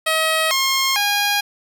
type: tone with pitch steps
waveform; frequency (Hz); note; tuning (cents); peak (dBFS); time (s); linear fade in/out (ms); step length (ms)
10% pulse; 637 / 1072 / 817; D#5 / C6 / G#5; +41 / +42 / -29; -8; 0.06-1.41; 10; 450
effects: none